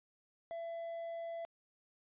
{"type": "tone", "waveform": "triangle", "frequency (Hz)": 670, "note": "E5", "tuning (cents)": 28, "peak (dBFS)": -38, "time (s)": [0.51, 1.45], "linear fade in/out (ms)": 0, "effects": ["resampled to 8000 Hz"]}